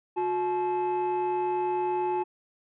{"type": "tone pair together", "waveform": "triangle", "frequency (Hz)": [362, 861], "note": ["F#4", "A5"], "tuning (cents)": [-38, -38], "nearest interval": "octave + minor third", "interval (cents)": 1500, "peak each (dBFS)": -25, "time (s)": [0.16, 2.24], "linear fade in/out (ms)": 20, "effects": ["tanh soft clip ceiling -19 dBFS", "resampled to 8000 Hz"]}